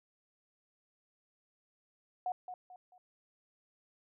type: tone with echo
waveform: sine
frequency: 730 Hz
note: F#5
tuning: 24 cents flat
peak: -32 dBFS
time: 2.26-2.32 s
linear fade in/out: 2 ms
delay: 220 ms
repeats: 3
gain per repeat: -9 dB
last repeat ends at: 2.98 s
effects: none